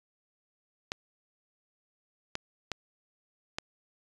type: clicks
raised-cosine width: 0.2 ms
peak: -15 dBFS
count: 4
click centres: 0.919 / 2.354 / 2.717 / 3.585 s
effects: resampled to 22050 Hz